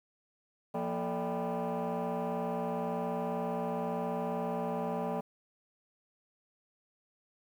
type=tone with frequency modulation; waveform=sine; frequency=173.5 Hz; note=F3; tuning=11 cents flat; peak=-29 dBFS; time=0.74-5.21 s; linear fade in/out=10 ms; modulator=204 Hz; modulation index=3.8; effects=tanh soft clip ceiling -30 dBFS + 10-bit